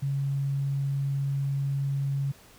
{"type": "tone", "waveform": "sine", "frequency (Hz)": 138.59, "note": "C#3", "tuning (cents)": 0, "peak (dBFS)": -25, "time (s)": [0.02, 2.32], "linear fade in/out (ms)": 10, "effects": ["pink hiss -54 dBFS RMS until 2.58 s"]}